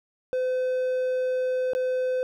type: tone with dropouts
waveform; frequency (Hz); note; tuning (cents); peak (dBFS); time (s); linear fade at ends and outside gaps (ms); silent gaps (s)
triangle; 510; C5; -44; -21; 0.33-2.23; 0; 1.734-1.75
effects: none